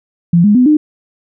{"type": "tone with pitch steps", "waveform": "sine", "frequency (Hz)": [171.2, 207.2, 250.7, 303.3], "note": ["F3", "G#3", "B3", "D#4"], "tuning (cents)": [-34, -4, 26, -44], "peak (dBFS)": -5, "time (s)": [0.33, 0.77], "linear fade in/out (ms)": 5, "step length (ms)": 110, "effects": []}